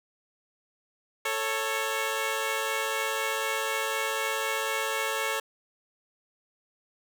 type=tone pair together; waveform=10% pulse; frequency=442.4 / 552 Hz; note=A4 / C#5; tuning=+9 / -7 cents; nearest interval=major third; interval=384 cents; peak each=-22 dBFS; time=1.25-5.4 s; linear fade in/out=5 ms; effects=none